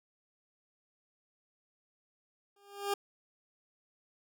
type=tone with exponential growth; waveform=20% pulse; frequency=402.6 Hz; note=G4; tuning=46 cents sharp; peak=-23 dBFS; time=2.56-2.94 s; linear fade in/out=5 ms; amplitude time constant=81 ms; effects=none